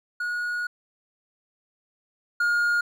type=tone pair in turn; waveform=triangle; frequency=1449 / 1423.3 Hz; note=F#6 / F6; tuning=-37 / +32 cents; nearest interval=unison; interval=31 cents; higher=first; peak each=-24 / -18 dBFS; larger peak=second; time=0.2-0.67 / 2.4-2.81 s; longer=first; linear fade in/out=5 ms; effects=none